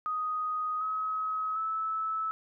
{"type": "tone with pitch steps", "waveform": "sine", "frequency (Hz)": [1248, 1276.4, 1305.5], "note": ["D#6", "D#6", "E6"], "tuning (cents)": [5, 44, -17], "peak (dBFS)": -29, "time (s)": [0.06, 2.31], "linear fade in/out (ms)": 0, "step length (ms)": 750, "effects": []}